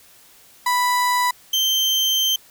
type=tone pair in turn; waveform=35% pulse; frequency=987.8 / 3125 Hz; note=B5 / G7; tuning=0 / -6 cents; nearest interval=octave + minor sixth; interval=1994 cents; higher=second; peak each=-15 dBFS; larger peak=neither; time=0.66-1.31 / 1.53-2.36 s; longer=second; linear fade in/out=5 ms; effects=white hiss -50 dBFS RMS until 2.5 s